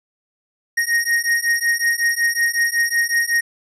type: beating tone pair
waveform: square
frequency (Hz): 1864.7 / 1870.1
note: A#6 / A#6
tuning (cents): 0 / +5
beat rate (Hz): 5.4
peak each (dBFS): -20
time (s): 0.77-3.41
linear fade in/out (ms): 10
effects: resampled to 32000 Hz